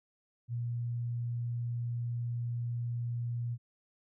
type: tone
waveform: sine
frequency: 119.2 Hz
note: A#2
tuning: 39 cents sharp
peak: -32 dBFS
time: 0.48-3.58 s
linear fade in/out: 50 ms
effects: none